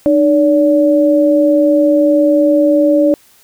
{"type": "tone pair together", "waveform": "sine", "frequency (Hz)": [303.6, 573.6], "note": ["D#4", "D5"], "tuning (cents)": [-42, -41], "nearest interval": "major seventh", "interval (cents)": 1101, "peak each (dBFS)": -10, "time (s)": [0.06, 3.14], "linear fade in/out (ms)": 0, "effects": ["white hiss -48 dBFS RMS until 3.43 s"]}